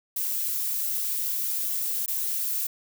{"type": "noise with dropouts", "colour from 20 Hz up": "violet", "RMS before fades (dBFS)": -28, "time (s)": [0.16, 2.67], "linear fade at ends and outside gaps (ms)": 5, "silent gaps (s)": [2.061, 2.079], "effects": []}